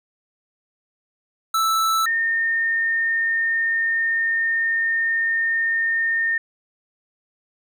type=tone pair in turn; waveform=square / sine; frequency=1318.5 / 1824.5 Hz; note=E6 / A#6; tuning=0 / -38 cents; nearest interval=tritone; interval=562 cents; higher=second; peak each=-18 dBFS; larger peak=neither; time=1.54-2.06 / 2.06-6.38 s; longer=second; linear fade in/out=5 ms; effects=none